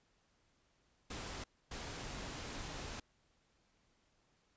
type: noise bursts at uneven times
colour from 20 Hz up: pink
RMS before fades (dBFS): -45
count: 2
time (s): 1.1-1.44 / 1.71-3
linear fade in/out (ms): 5
effects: pink hiss -75 dBFS RMS until 4.56 s + resampled to 16000 Hz